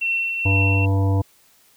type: tone with tremolo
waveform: sine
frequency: 2709 Hz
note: E7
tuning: 47 cents sharp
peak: -18 dBFS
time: 0.01-0.86 s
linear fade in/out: 10 ms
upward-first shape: triangle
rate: 2.2 Hz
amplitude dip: 45%
type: harmonic tone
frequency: 97.4 Hz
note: G2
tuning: 11 cents flat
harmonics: 1 / 3 / 5 / 7 / 9 / 10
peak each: -16 / -26 / -30 / -33 / -35 / -36 dBFS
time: 0.45-1.22 s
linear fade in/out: 10 ms
effects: white hiss -56 dBFS RMS until 1.76 s